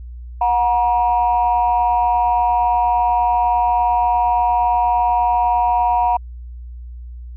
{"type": "tone pair together", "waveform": "sine", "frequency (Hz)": [728, 951.5], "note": ["F#5", "A#5"], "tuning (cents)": [-28, 35], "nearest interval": "perfect fourth", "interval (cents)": 463, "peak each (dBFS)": -15, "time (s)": [0.41, 6.17], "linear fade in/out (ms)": 5, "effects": ["tanh soft clip ceiling -7 dBFS", "added 60 Hz sine -30 dBFS peak until 7.36 s"]}